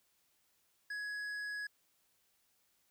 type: tone with tanh clipping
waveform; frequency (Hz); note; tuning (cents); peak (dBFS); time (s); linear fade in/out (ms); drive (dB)
sine; 1675; G#6; +14; -40; 0.9-1.67; 5; 9
effects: white hiss -75 dBFS RMS until 2.9 s